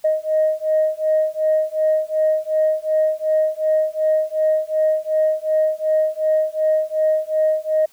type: beating tone pair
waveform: sine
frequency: 622.3 / 625 Hz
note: D#5 / D#5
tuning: 0 / +8 cents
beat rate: 2.7 Hz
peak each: -18 dBFS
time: 0.04-7.86 s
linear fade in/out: 10 ms
effects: tanh soft clip ceiling -9 dBFS + white hiss -54 dBFS RMS until 7.92 s